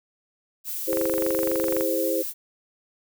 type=noise; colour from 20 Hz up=violet; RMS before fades=-31 dBFS; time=0.64-2.34 s; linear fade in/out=50 ms
type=chord; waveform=sine; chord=E augmented; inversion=none; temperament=equal with one note detuned; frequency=329.6 / 408.2 / 523.3 Hz; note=E4 / G#4 / B#4; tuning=0 / -30 / 0 cents; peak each=-27 / -29 / -25 dBFS; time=0.87-2.23 s; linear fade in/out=20 ms
type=click train; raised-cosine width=0.5 ms; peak=-16 dBFS; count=22; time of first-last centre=0.93-1.809 s; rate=23.9 Hz
effects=none